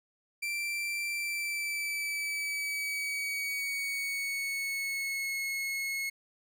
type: tone with pitch glide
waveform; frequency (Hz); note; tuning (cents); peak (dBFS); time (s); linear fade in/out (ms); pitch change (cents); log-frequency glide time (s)
40% pulse; 2349 to 2179; D7 to C#7; 0 to -30; -31; 0.42-6.1; 10; -130; 1.12-5.37
effects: none